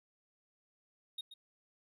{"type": "tone with echo", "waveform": "triangle", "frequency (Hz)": 3729, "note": "A#7", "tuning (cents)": 0, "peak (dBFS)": -37, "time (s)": [1.18, 1.21], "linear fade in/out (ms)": 5, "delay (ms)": 130, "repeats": 1, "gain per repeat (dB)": -11, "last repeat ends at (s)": 1.34, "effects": []}